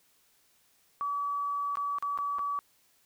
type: tone with dropouts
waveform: sine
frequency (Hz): 1144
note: D6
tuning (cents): -46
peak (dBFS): -29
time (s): 1.01-2.59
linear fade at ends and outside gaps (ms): 0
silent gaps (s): 1.755-1.771 / 1.985-2.025 / 2.176-2.187 / 2.385-2.392
effects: white hiss -67 dBFS RMS until 3.05 s